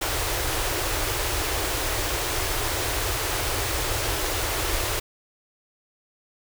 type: band-stop noise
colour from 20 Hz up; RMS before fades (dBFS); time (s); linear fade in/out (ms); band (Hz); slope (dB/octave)
pink; -26; 0.01-5; 10; 120 to 300; 48
effects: none